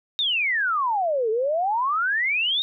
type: exponential two-way sweep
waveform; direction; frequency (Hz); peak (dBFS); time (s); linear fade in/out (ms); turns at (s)
sine; down then up; 3777 to 425.6 to 3777; -20; 0.19-2.62; 0; 1.3
effects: none